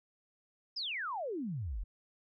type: exponential sweep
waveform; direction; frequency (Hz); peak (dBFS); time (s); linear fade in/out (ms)
sine; down; 5340 to 38.89; -35; 0.76-1.84; 10
effects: none